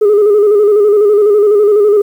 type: tone with vibrato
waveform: sine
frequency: 415.3 Hz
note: G#4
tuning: in tune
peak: -3 dBFS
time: 0.01-2.02 s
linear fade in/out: 10 ms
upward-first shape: square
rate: 12 Hz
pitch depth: 47 cents each way
effects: tanh soft clip ceiling -3 dBFS + 7-bit

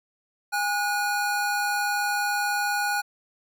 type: tone pair together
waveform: square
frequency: 818.3 / 1457 Hz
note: G#5 / F#6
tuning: -26 / -27 cents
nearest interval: minor seventh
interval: 999 cents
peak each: -27 dBFS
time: 0.52-3.02 s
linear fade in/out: 20 ms
effects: none

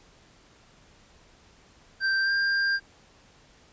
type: tone with pitch glide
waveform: square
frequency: 1568 to 1593.6 Hz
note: G6 to G6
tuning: 0 to +28 cents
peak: -23 dBFS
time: 2-2.8 s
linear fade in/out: 50 ms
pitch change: +28 cents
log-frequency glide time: 2.21-2.32 s
effects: pink hiss -57 dBFS RMS until 3.72 s + resampled to 16000 Hz

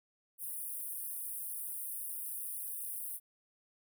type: high-pass noise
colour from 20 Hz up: pink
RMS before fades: -41 dBFS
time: 0.38-3.2 s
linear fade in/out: 50 ms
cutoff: 9100 Hz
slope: 96 dB/octave
effects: none

